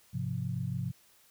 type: chord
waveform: sine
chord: F minor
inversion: first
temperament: equal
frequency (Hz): 103.83 / 130.81 / 174.61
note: Ab2 / C3 / F3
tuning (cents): 0 / 0 / 0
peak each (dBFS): -37 / -34 / -37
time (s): 0.13-0.92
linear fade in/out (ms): 20
effects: white hiss -63 dBFS RMS until 1.3 s